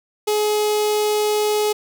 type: tone with notch filter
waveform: sawtooth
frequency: 422.2 Hz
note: G#4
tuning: 29 cents sharp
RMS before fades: -19 dBFS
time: 0.27-1.73 s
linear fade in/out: 10 ms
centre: 1600 Hz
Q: 0.98
effects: none